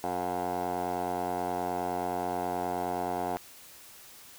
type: tone with band-pass filter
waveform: 15% pulse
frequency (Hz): 89.5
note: F2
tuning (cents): +43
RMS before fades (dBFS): -32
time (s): 0.04-3.37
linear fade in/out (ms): 0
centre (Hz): 660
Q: 7.6
effects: white hiss -51 dBFS RMS until 4.38 s